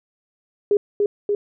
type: tone with echo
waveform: sine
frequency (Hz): 410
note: G#4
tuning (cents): -22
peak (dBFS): -13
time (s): 0.71-0.77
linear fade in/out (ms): 2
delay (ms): 290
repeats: 2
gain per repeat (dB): -2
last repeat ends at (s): 1.35
effects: none